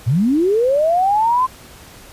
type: linear sweep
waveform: sine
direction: up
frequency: 101 to 1050 Hz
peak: -12 dBFS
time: 0.06-1.47 s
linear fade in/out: 20 ms
effects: pink hiss -41 dBFS RMS until 2.12 s + resampled to 32000 Hz